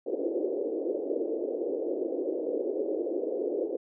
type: band-pass noise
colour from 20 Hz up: white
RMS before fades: -31 dBFS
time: 0.06-3.77 s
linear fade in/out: 5 ms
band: 310 to 520 Hz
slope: 48 dB/octave
effects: none